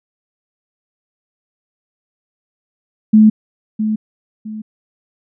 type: tone with echo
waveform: sine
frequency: 215.9 Hz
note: A3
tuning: 33 cents flat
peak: -4 dBFS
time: 3.13-3.3 s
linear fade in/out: 10 ms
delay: 660 ms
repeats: 2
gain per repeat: -10 dB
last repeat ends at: 4.62 s
effects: none